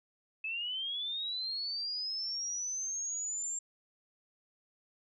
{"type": "linear sweep", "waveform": "sine", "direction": "up", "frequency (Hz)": [2578, 7420], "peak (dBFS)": -34, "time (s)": [0.44, 3.59], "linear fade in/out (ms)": 5, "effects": []}